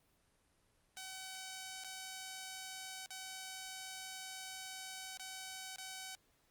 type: tone with dropouts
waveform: 5% pulse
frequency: 758 Hz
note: F#5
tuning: 42 cents sharp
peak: -34 dBFS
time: 0.97-6.15 s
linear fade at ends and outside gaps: 0 ms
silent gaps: 1.838-1.845 / 3.061-3.105 / 5.172-5.196 / 5.76-5.783 s
effects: pink hiss -74 dBFS RMS until 6.5 s + Opus 32 kbps